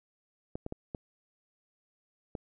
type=clicks; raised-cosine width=2 ms; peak=-23 dBFS; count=5; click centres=0.555 / 0.664 / 0.724 / 0.948 / 2.352 s; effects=none